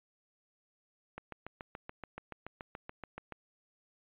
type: click train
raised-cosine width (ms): 0.5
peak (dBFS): -27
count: 16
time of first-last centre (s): 1.18-3.323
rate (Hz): 7
effects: resampled to 8000 Hz